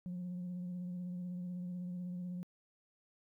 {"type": "tone with vibrato", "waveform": "sine", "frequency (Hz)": 178.8, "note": "F3", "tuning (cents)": 41, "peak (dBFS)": -37, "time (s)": [0.06, 2.43], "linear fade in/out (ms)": 0, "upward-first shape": "triangle", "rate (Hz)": 16, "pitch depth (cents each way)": 30, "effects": ["tanh soft clip ceiling -37 dBFS", "13-bit"]}